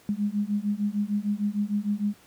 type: beating tone pair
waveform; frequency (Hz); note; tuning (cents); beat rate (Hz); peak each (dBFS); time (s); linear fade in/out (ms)
sine; 202.8 / 209.4; G#3 / G#3; -41 / +15; 6.6; -27; 0.09-2.14; 0
effects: pink hiss -56 dBFS RMS until 2.26 s + high-pass 100 Hz 12 dB/octave